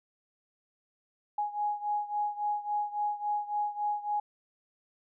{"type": "beating tone pair", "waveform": "sine", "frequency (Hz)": [830.6, 834.2], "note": ["G#5", "G#5"], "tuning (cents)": [0, 7], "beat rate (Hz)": 3.6, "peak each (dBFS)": [-31, -34], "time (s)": [1.38, 4.2], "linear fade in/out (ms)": 5, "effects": []}